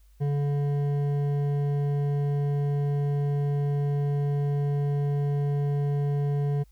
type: tone with hard clipping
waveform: sine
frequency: 143.3 Hz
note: D3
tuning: 42 cents flat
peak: -25 dBFS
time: 0.2-6.64 s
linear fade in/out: 20 ms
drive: 9 dB
effects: added 50 Hz sine -53 dBFS peak until 6.71 s + white hiss -69 dBFS RMS until 6.71 s